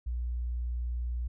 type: tone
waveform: sine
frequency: 60.1 Hz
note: B1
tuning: 46 cents flat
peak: -30 dBFS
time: 0.06-1.28 s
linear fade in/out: 10 ms
effects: none